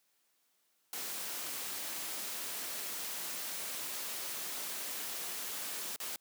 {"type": "noise with dropouts", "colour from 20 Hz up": "white", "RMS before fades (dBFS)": -40, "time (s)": [0.93, 6.16], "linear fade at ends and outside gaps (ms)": 1, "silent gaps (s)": [5.961, 6.001], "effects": ["white hiss -75 dBFS RMS until 6.2 s", "high-pass 200 Hz 12 dB/octave"]}